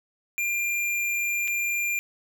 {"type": "tone with dropouts", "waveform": "square", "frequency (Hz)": 2393, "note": "D7", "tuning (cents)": 32, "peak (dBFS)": -25, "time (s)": [0.38, 1.99], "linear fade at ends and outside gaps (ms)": 0, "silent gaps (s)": [1.476, 1.48], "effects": []}